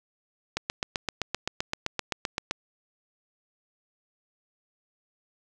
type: click train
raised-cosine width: 0.2 ms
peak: -10 dBFS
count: 16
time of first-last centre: 0.57-2.51 s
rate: 7.73 Hz
effects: none